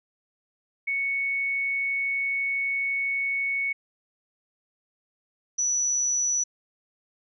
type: tone pair in turn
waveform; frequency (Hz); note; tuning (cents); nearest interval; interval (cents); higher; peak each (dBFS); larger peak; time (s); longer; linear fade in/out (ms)
sine; 2217 / 5919; C#7 / F#8; 0 / 0; octave + perfect fourth; 1700; second; -24 / -22; second; 0.87-3.73 / 5.58-6.44; first; 10
effects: none